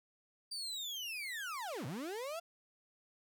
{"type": "linear two-way sweep", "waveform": "35% pulse", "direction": "down then up", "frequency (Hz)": [4712, 110.9, 694], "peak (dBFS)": -38, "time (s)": [0.51, 2.4], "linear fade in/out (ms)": 10, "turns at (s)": 1.86, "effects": []}